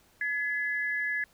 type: tone pair together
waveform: sine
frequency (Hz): 1700 / 2022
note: G#6 / B6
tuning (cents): +40 / +40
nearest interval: minor third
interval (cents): 300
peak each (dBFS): -29 / -33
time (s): 0.21-1.24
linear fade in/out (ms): 2
effects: pink hiss -63 dBFS RMS until 1.33 s